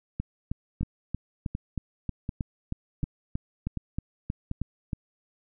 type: two click trains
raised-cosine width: 5 ms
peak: -18 / -17 dBFS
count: 6 / 16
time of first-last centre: 0.81-4.514 / 0.2-4.932 s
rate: 1.35 / 3.17 Hz
effects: none